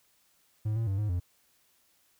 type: tone with pitch steps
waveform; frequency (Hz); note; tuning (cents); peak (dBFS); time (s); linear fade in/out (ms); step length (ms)
triangle; 107.7 / 113.7 / 97.2 / 105.6 / 88.3; A2 / A#2 / G2 / G#2 / F2; -37 / -43 / -14 / +29 / +20; -25; 0.65-1.2; 10; 110
effects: white hiss -68 dBFS RMS until 2.19 s

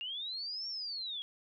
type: linear two-way sweep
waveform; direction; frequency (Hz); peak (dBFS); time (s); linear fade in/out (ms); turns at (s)
sine; up then down; 2774 to 5550 to 3259; -37; 0.01-1.22; 0; 0.68
effects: none

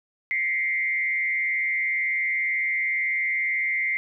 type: tone with frequency modulation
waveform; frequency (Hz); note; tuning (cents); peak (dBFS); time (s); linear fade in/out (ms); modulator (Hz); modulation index
sine; 2093; C7; 0; -22; 0.31-3.97; 0; 138; 0.69
effects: none

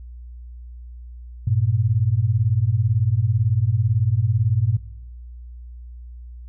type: beating tone pair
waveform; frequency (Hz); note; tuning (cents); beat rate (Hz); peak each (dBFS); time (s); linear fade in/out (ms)
sine; 100 / 118; G2 / A#2; +35 / +22; 18; -19; 1.47-4.77; 5
effects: noise-tail reverb RT60 0.8 s tail -19 dB re dry + added 60 Hz sine -35 dBFS peak until 6.48 s

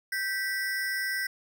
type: ring-modulated tone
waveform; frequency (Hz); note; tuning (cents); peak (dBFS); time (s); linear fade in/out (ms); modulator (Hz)
square; 1760; A6; 0; -26; 0.12-1.27; 5; 197
effects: none

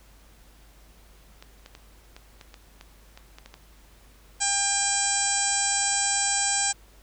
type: clicks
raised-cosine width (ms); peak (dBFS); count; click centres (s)
0.2; -26; 11; 1.425 / 1.661 / 1.751 / 2.165 / 2.412 / 2.542 / 2.811 / 3.175 / 3.385 / 3.46 / 3.541
type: harmonic tone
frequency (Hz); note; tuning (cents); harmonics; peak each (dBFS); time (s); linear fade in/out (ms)
799; G5; +33; 1 / 2 / 3 / 4 / 5 / 6 / 7 / 8 / 9 / 10; -31 / -33 / -36 / -37 / -36 / -36 / -32 / -35 / -29 / -26; 4.4-6.73; 20
effects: added 50 Hz sine -52 dBFS peak until 7.02 s + pink hiss -57 dBFS RMS until 7.02 s

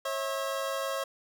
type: tone pair together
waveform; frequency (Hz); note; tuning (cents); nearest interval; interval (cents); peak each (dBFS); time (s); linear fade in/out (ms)
25% pulse; 543 / 649.3; C#5 / E5; -36 / -26; minor third; 310; -28 / -32; 0.05-1.04; 5
effects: none

